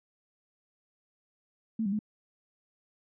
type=tone with pitch steps; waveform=sine; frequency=222.5 / 195.9 / 212.2 Hz; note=A3 / G3 / G#3; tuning=+20 / -1 / +38 cents; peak=-27 dBFS; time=1.79-1.991 s; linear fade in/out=5 ms; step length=67 ms; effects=none